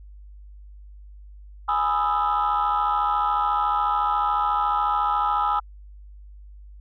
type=chord; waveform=sine; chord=E major seventh; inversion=first; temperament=equal; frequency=830.6 / 987.8 / 1244.5 / 1318.5 Hz; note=G#5 / B5 / D#6 / E6; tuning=0 / 0 / 0 / 0 cents; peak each=-23 / -26 / -24 / -24 dBFS; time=1.68-5.6 s; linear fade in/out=10 ms; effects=tanh soft clip ceiling -14 dBFS + added 50 Hz sine -41 dBFS peak until 6.8 s